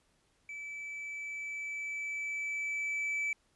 triangle tone with level ramp, 2308 Hz, D7, 31 cents flat, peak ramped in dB -39 to -29 dBFS, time 0.49-3.33 s, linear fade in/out 2 ms, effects pink hiss -72 dBFS RMS until 3.55 s + resampled to 24000 Hz

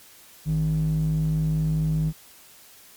square tone with band-pass filter, 52.3 Hz, G#1, 13 cents sharp, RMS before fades -23 dBFS, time 0.45-2.13 s, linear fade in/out 50 ms, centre 140 Hz, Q 8.4, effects white hiss -50 dBFS RMS until 2.96 s + MP3 96 kbps

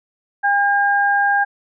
sine tone pair together, 807 / 1612.9 Hz, G#5 / G6, -50 / +49 cents, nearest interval octave, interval 1199 cents, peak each -16 dBFS, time 0.43-1.45 s, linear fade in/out 20 ms, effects none

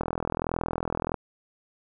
click train, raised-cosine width 1 ms, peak -13 dBFS, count 48, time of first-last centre 0.01-1.143 s, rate 41.5 Hz, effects none

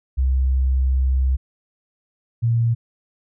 sine tone pair in turn, 65.3 / 116.35 Hz, C2 / A#2, -3 / -3 cents, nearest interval minor seventh, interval 1000 cents, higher second, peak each -15 dBFS, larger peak neither, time 0.17-1.37 / 2.42-2.75 s, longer first, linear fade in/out 20 ms, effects none

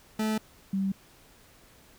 40% pulse / sine tone pair in turn, 217.1 / 193.81 Hz, A3 / G3, -23 / -19 cents, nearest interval major second, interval 196 cents, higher first, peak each -25 dBFS, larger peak neither, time 0.19-0.38 / 0.73-0.92 s, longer neither, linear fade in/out 5 ms, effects pink hiss -57 dBFS RMS until 1.98 s

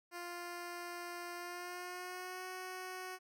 10% pulse tone with pitch glide, 349.2 to 370 Hz, F4 to F#4, 0 to 0 cents, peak -35 dBFS, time 0.11-3.19 s, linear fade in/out 50 ms, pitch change +100 cents, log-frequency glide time 1.35-2.46 s, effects none

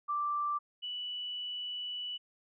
sine tone pair in turn, 1174.7 / 2960 Hz, D6 / F#7, 0 / 0 cents, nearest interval octave + major third, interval 1600 cents, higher second, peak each -30 / -36 dBFS, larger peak first, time 0.08-0.59 / 0.82-2.18 s, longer second, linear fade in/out 20 ms, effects none

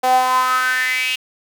sawtooth tone with high-pass filter sweep, 255.1 Hz, C4, 44 cents flat, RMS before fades -17 dBFS, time 0.03-1.16 s, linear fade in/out 10 ms, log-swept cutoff 660 to 2800 Hz, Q 7.6, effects 7-bit

